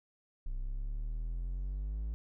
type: exponential sweep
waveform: triangle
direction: up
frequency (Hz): 30.87 to 55.3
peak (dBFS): -32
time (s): 0.46-2.14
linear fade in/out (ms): 0
effects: none